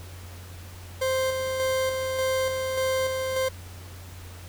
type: tone with tremolo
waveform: 40% pulse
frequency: 523.3 Hz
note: C5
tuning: in tune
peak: -22 dBFS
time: 1.01-3.49 s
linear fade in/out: 10 ms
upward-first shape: square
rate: 1.7 Hz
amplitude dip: 35%
effects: added 89 Hz sine -40 dBFS peak until 4.48 s + pink hiss -47 dBFS RMS until 4.48 s